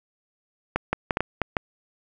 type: clicks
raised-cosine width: 0.5 ms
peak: -7 dBFS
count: 7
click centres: 0.76 / 0.93 / 1.108 / 1.171 / 1.206 / 1.417 / 1.568 s
effects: none